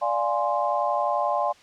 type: chord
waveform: sine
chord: D half-diminished seventh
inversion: none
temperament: equal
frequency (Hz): 587.3 / 698.5 / 830.6 / 1046.5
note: D5 / F5 / Ab5 / C6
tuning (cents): 0 / 0 / 0 / 0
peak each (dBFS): -27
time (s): 0.01-1.53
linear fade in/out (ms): 20
effects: white hiss -53 dBFS RMS until 1.62 s + low-pass 5000 Hz 12 dB/octave